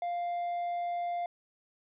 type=tone; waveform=triangle; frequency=698.5 Hz; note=F5; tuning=in tune; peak=-29 dBFS; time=0.02-1.26 s; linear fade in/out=2 ms; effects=resampled to 8000 Hz